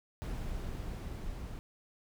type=noise with level ramp; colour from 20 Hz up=brown; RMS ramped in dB=-37 to -42 dBFS; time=0.22-1.59 s; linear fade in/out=0 ms; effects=none